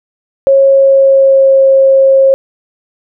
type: tone with pitch glide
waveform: sine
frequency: 545 to 538.4 Hz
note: C#5 to C5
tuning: -29 to +49 cents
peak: -3 dBFS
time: 0.47-2.34 s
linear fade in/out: 0 ms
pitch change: -22 cents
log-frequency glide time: 0.68-1.66 s
effects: none